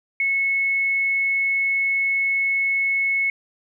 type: tone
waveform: sine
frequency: 2195 Hz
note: C#7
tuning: 18 cents flat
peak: -18 dBFS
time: 0.2-3.3 s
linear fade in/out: 2 ms
effects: 10-bit